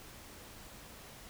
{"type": "silence", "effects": ["pink hiss -52 dBFS RMS until 1.29 s"]}